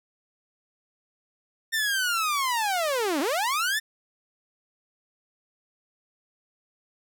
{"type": "linear two-way sweep", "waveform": "sawtooth", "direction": "down then up", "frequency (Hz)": [1823, 261.6, 1823], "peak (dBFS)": -20, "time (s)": [1.72, 3.8], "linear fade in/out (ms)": 20, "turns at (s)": 3.2, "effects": []}